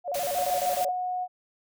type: tone with vibrato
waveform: sine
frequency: 636 Hz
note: D#5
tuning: 38 cents sharp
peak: -27 dBFS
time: 0.04-0.93 s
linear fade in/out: 50 ms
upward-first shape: square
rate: 13 Hz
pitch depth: 200 cents each way
type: noise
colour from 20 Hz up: white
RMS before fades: -35 dBFS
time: 0.14-0.85 s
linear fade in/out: 5 ms
type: tone with pitch glide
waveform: sine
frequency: 725 to 729.6 Hz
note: F#5 to F#5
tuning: -35 to -24 cents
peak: -27 dBFS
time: 0.34-1.28 s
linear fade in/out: 50 ms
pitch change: +11 cents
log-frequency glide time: 0.71-0.85 s
effects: none